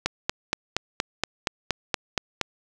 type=click train; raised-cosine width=0.2 ms; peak=-5 dBFS; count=11; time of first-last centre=0.06-2.413 s; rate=4.25 Hz; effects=none